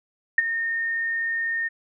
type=tone with ADSR envelope; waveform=sine; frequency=1832 Hz; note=A#6; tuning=31 cents flat; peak=-11 dBFS; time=0.38-1.69 s; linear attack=4 ms; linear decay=21 ms; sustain=-12 dB; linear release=20 ms; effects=none